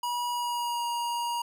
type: tone with pitch glide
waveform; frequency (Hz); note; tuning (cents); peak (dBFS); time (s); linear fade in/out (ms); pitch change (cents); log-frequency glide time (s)
square; 967 to 948.7; B5 to A#5; -37 to +30; -29; 0.03-1.42; 5; -33; 0.3-0.85
effects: none